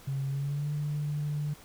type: tone with pitch glide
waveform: sine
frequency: 136.3 to 147.78 Hz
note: C#3 to D3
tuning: -29 to +11 cents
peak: -28 dBFS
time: 0.07-1.54 s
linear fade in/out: 10 ms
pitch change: +140 cents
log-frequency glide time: 0.28-0.69 s
effects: tanh soft clip ceiling -24 dBFS + pink hiss -53 dBFS RMS until 1.64 s